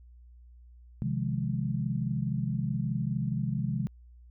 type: chord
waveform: sine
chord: F minor seventh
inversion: second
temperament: equal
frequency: 130.81 / 155.56 / 174.61 / 207.7 Hz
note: C3 / Eb3 / F3 / Ab3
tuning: 0 / 0 / 0 / 0 cents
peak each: -31 / -34 / -35 / -34 dBFS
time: 1.02-3.87 s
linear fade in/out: 0 ms
effects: added 60 Hz sine -50 dBFS peak until 4.3 s